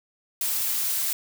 blue noise, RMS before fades -26 dBFS, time 0.41-1.13 s, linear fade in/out 2 ms, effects none

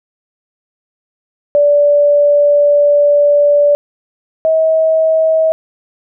sine tone pair in turn, 581 / 639.6 Hz, D5 / D#5, -19 / +48 cents, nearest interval major second, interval 167 cents, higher second, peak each -6 / -8 dBFS, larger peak first, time 1.55-3.75 / 4.45-5.52 s, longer first, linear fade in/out 0 ms, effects none

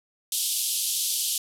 white band-pass noise, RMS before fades -27 dBFS, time 0.32-1.38 s, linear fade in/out 2 ms, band 3000 to 13000 Hz, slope 48 dB/octave, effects none

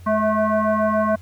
sine tone with frequency modulation, 220 Hz, A3, in tune, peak -16 dBFS, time 0.06-1.16 s, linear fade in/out 10 ms, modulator 433 Hz, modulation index 2.4, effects added 89 Hz sine -38 dBFS peak until 1.21 s + pink hiss -53 dBFS RMS until 1.21 s

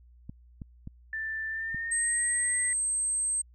clicks, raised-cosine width 5 ms, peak -27 dBFS, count 4, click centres 0.295 / 0.618 / 0.874 / 1.746 s
sine tone with pitch glide, 1771 to 1965 Hz, A6 to B6, +11 to -9 cents, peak -31 dBFS, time 1.13-2.73 s, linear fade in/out 2 ms, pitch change +180 cents, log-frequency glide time 1.49-2.58 s
sine tone, 8300 Hz, C9, 15 cents flat, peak -26 dBFS, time 1.91-3.42 s, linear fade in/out 10 ms
effects added 60 Hz sine -53 dBFS peak until 3.54 s

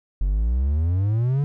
triangle exponential sweep, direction up, 44.61 to 146.8 Hz, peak -16 dBFS, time 0.21-1.44 s, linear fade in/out 0 ms, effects none

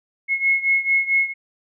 sine beating tone pair, 2172 / 2176.5 Hz, C#7 / C#7, -36 / -32 cents, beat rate 4.5 Hz, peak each -18 / -21 dBFS, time 0.28-1.34 s, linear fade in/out 50 ms, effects none

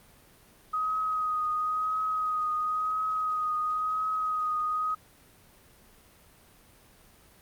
sine tone with vibrato, 1255 Hz, D#6, 15 cents sharp, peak -26 dBFS, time 0.73-4.95 s, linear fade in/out 10 ms, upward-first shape triangle, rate 0.97 Hz, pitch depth 26 cents each way, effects pink hiss -57 dBFS RMS until 7.41 s + Opus 32 kbps

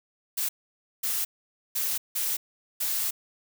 blue noise bursts at uneven times, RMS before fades -28 dBFS, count 5, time 0.37-0.49 / 1.03-1.25 / 1.75-1.98 / 2.15-2.37 / 2.8-3.11 s, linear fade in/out 10 ms, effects none

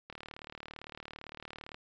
click train, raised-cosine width 0.3 ms, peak -28 dBFS, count 63, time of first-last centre 0.1-1.745 s, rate 37.7 Hz, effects resampled to 16000 Hz

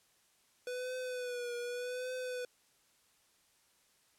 square tone with vibrato, 494.6 Hz, B4, 3 cents sharp, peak -38 dBFS, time 0.67-2.45 s, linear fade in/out 2 ms, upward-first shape triangle, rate 0.85 Hz, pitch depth 55 cents each way, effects white hiss -70 dBFS RMS until 4.18 s + low-pass 11000 Hz 12 dB/octave

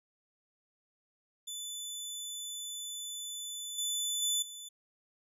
20% pulse tone with level steps, 3500 Hz, A7, 10 cents flat, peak -33 / -26 / -23 / -38 dBFS, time 1.47-4.69 s, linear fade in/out 10 ms, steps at 3.78 / 4.22 / 4.42 s, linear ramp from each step 5 ms, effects none

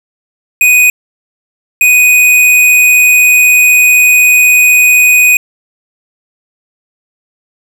square tone bursts at uneven times, 2489 Hz, D#7, in tune, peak -4 dBFS, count 2, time 0.61-0.9 / 1.81-5.37 s, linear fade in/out 2 ms, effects none

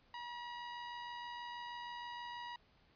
sawtooth tone with amplitude modulation, 960 Hz, B5, 49 cents flat, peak -39 dBFS, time 0.14-2.56 s, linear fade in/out 2 ms, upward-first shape sine, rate 86.3 Hz, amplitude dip 30%, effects pink hiss -70 dBFS RMS until 2.95 s + resampled to 11025 Hz

